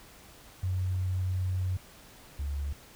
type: tone pair in turn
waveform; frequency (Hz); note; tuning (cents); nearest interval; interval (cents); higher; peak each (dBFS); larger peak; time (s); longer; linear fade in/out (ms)
sine; 92.5 / 71.17; F#2 / C#2; 0 / +46; perfect fourth; 454; first; -27 / -30; first; 0.63-1.77 / 2.39-2.73; first; 5
effects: pink hiss -53 dBFS RMS until 2.95 s